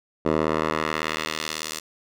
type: tone with band-pass filter sweep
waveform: 10% pulse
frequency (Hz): 78.2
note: D#2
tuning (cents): +9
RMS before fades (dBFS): -26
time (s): 0.25-1.8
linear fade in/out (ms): 10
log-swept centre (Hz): 540 to 7200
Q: 0.81
effects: none

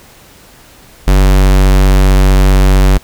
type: tone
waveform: square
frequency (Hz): 47.7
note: G1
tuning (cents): -47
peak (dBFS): -5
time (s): 1.07-2.98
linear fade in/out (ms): 10
effects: pink hiss -40 dBFS RMS until 3.03 s

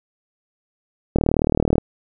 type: click train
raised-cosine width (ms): 2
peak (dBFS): -3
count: 25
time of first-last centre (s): 1.16-1.782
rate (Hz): 38.6
effects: none

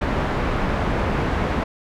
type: low-pass noise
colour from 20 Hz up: pink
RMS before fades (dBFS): -22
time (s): 0.01-1.64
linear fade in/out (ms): 10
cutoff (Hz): 1700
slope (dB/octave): 12
effects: none

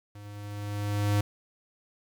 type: tone with level ramp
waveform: square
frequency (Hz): 102.9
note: G#2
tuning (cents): -16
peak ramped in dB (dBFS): -44 to -22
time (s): 0.15-1.21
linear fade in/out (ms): 5
effects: 10-bit

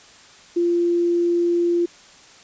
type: tone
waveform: sine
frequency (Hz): 345.2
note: F4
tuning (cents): -20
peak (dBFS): -16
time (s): 0.56-1.86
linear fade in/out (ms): 10
effects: white hiss -47 dBFS RMS until 2.43 s + resampled to 16000 Hz

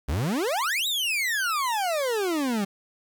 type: exponential two-way sweep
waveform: 40% pulse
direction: up then down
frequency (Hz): 61.74 to 3894 to 191.7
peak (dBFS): -23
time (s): 0.08-2.65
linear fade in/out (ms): 10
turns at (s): 0.87
effects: 9-bit

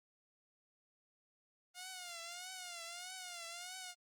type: tone with vibrato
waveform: 5% pulse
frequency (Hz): 710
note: F5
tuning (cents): +28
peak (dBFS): -34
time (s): 1.74-3.95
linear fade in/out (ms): 50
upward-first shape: triangle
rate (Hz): 1.6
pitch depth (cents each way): 110
effects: Opus 32 kbps

